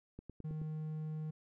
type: click train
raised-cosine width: 3 ms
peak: -34 dBFS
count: 5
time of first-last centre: 0.19-0.616 s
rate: 9.38 Hz
type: tone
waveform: triangle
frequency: 155.4 Hz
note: D#3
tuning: 2 cents flat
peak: -36 dBFS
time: 0.44-1.31 s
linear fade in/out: 10 ms
effects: none